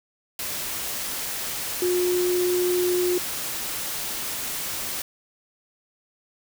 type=tone in noise; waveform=sine; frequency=358.5 Hz; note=F4; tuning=45 cents sharp; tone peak=-20 dBFS; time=1.82-3.18 s; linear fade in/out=2 ms; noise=white; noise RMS=-30 dBFS; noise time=0.39-5.02 s; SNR=+7 dB; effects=none